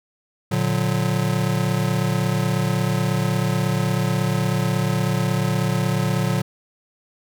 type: chord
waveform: square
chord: Bb augmented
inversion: none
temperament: just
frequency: 116.54 / 145.68 / 182.1 Hz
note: Bb2 / D3 / F#3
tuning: 0 / -14 / -27 cents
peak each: -24 dBFS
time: 0.51-6.42 s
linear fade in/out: 10 ms
effects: none